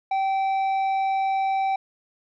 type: tone with tanh clipping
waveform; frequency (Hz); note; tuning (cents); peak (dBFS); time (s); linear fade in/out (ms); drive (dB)
sine; 774; G5; -22; -22; 0.11-1.76; 5; 7
effects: none